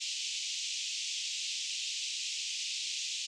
pink band-pass noise, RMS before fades -37 dBFS, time 0-3.27 s, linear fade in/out 20 ms, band 2600 to 7400 Hz, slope 48 dB/octave, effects none

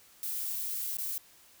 violet noise with dropouts, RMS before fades -35 dBFS, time 0.23-1.18 s, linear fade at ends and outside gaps 0 ms, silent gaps 0.97-0.985 s, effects white hiss -59 dBFS RMS until 1.6 s

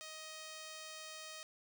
5% pulse tone, 627 Hz, D#5, 13 cents sharp, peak -36 dBFS, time 0.01-1.43 s, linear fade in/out 0 ms, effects none

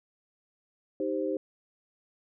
sine chord, C minor, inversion first, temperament equal, 311.1 / 392 / 523.3 Hz, Eb4 / G4 / C5, 0 / 0 / 0 cents, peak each -32 dBFS, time 1-1.37 s, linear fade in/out 2 ms, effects none

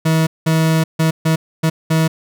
40% pulse tone bursts at uneven times, 160.4 Hz, E3, 47 cents flat, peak -11 dBFS, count 6, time 0.05-0.27 / 0.46-0.84 / 0.99-1.11 / 1.25-1.36 / 1.63-1.7 / 1.9-2.08 s, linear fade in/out 10 ms, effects none

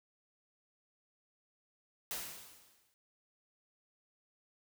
white noise with exponential decay, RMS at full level -38 dBFS, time 2.11-2.94 s, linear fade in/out 0 ms, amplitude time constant 180 ms, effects none

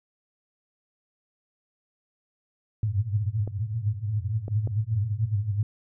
white band-pass noise, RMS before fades -27 dBFS, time 2.83-5.63 s, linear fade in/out 2 ms, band 100 to 110 Hz, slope 96 dB/octave
clicks, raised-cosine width 2 ms, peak -23 dBFS, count 3, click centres 3.476 / 4.481 / 4.674 s
effects none

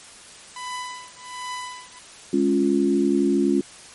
sawtooth tone with tremolo, 998 Hz, B5, 18 cents sharp, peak -24 dBFS, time 0.56-1.99 s, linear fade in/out 2 ms, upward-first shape triangle, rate 1.3 Hz, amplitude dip 100%
sine chord, Db major, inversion second, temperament equal, 207.7 / 277.2 / 349.2 Hz, Ab3 / Db4 / F4, 0 / 0 / 0 cents, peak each -23 / -20 / -21 dBFS, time 2.33-3.61 s, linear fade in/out 5 ms
effects white hiss -44 dBFS RMS until 3.94 s + MP3 48 kbps

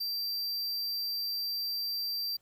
square tone, 4699 Hz, D8, in tune, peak -32 dBFS, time 0-2.37 s, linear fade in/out 10 ms, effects pink hiss -72 dBFS RMS until 2.41 s

